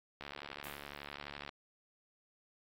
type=click train; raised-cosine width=0.3 ms; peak=-28 dBFS; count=93; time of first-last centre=0.21-1.491 s; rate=71.8 Hz
type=noise with exponential decay; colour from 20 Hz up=violet; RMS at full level=-46 dBFS; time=0.64-1.15 s; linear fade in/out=2 ms; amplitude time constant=110 ms
effects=AAC 48 kbps